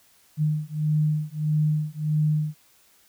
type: beating tone pair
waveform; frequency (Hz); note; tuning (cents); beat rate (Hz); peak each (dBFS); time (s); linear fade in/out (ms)
sine; 151.8 / 153.4; D#3 / D#3; -42 / -24; 1.6; -24; 0.37-2.55; 50
effects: white hiss -59 dBFS RMS until 3.08 s